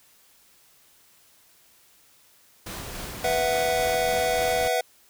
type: noise with tremolo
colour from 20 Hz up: pink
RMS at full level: -35 dBFS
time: 2.66-4.68 s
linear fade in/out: 5 ms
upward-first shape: sine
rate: 3.5 Hz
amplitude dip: 25%
type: chord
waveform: square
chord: B suspended fourth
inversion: none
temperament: just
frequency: 493.9 / 658.5 / 740.8 Hz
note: B4 / E5 / F#5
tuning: 0 / -2 / +2 cents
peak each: -27 dBFS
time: 3.24-4.81 s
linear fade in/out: 5 ms
effects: white hiss -58 dBFS RMS until 5.09 s